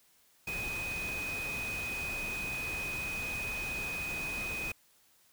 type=tone in noise; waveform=sine; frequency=2503 Hz; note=D#7; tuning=10 cents sharp; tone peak=-35 dBFS; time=0.47-4.72 s; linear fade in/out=5 ms; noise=pink; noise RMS=-42 dBFS; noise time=0.47-4.72 s; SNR=+4 dB; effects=white hiss -66 dBFS RMS until 5.32 s